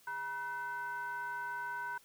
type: ring-modulated tone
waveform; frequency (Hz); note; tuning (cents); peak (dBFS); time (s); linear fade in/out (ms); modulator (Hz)
triangle; 277.2; C#4; 0; -32; 0.07-1.98; 5; 1240
effects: white hiss -64 dBFS RMS until 2.04 s